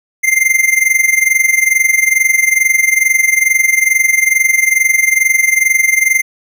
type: tone with amplitude modulation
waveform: square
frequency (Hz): 2093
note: C7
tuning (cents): 0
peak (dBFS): -6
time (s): 0.23-6.22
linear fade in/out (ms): 20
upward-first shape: sine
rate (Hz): 22.3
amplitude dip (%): 80
effects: none